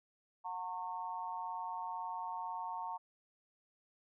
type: tone with amplitude modulation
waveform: sine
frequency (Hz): 911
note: A#5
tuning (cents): -40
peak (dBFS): -34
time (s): 0.44-2.98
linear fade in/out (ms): 20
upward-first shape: sine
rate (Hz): 182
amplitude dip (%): 100
effects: none